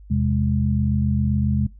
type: tone cluster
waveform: sine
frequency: 81.4 / 128.9 / 206.9 Hz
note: E2 / C3 / G#3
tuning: -21 / -26 / -6 cents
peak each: -22 dBFS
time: 0.1-1.67 s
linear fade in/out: 10 ms
effects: noise-tail reverb RT60 0.2 s tail -20 dB re dry + added 50 Hz sine -41 dBFS peak until 1.79 s